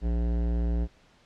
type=tone with hard clipping; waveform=sine; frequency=58.27 Hz; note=A#1; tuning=in tune; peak=-26 dBFS; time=0.01-0.88 s; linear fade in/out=50 ms; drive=16 dB; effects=pink hiss -60 dBFS RMS until 1.25 s + low-pass 5000 Hz 12 dB/octave